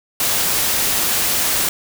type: noise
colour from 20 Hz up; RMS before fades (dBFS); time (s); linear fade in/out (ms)
white; -18; 0.2-1.69; 2
effects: none